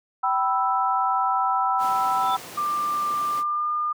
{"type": "chord", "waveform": "sine", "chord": "E minor", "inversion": "first", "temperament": "equal with one note detuned", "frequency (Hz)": [772.8, 987.8, 1318.5], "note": ["G5", "B5", "E6"], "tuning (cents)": [-25, 0, 0], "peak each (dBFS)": -24, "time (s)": [0.23, 2.37], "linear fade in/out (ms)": 10}
{"type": "noise", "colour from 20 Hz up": "pink", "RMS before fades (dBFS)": -38, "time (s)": [1.78, 3.44], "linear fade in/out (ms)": 50}
{"type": "tone with exponential growth", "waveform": "sine", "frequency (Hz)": 3520, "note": "A7", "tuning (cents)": 0, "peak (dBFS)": -29, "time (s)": [2.11, 2.35], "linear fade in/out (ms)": 1, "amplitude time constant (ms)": 52}
{"type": "tone with pitch glide", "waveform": "sine", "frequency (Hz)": [1187, 1209.1], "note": ["D6", "D#6"], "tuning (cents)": [18, -50], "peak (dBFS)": -22, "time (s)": [2.57, 3.93], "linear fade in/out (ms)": 10, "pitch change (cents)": 32, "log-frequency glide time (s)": [3.28, 3.7]}
{"effects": ["high-pass 200 Hz 12 dB/octave"]}